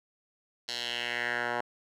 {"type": "tone with band-pass filter sweep", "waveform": "10% pulse", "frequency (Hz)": 120.3, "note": "B2", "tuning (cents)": -45, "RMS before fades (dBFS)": -33, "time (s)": [0.68, 1.61], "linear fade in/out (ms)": 5, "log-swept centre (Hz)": [4400, 1100], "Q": 2.6, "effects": []}